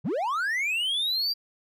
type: linear sweep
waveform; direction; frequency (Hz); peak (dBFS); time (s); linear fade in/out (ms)
triangle; up; 106.2 to 4784; -23; 0.04-1.34; 20
effects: none